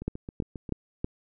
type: two click trains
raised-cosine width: 3 ms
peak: -24 / -15 dBFS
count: 6 / 4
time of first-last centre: 0.02-0.692 / 0.08-1.045 s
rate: 7.44 / 3.11 Hz
effects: none